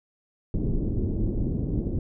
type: low-pass noise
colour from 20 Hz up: pink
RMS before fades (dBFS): -26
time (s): 0.54-1.99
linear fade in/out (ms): 2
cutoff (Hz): 360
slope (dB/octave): 24
effects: none